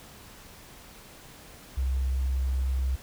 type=tone; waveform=sine; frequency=65.41 Hz; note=C2; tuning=in tune; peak=-24 dBFS; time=1.77-2.96 s; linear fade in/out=10 ms; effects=pink hiss -49 dBFS RMS until 3.02 s